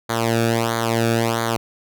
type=tone with flanger; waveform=sawtooth; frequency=115.2 Hz; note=A#2; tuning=20 cents flat; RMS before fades=-20 dBFS; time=0.09-1.57 s; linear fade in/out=10 ms; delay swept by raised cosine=0.37 to 1 ms; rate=1.5 Hz; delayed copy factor=-0.85; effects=none